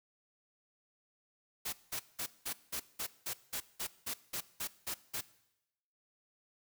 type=noise bursts; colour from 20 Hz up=white; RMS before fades=-38 dBFS; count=14; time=1.65-5.212 s; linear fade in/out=10 ms; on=78 ms; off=190 ms; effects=noise-tail reverb RT60 0.9 s tail -19 dB re dry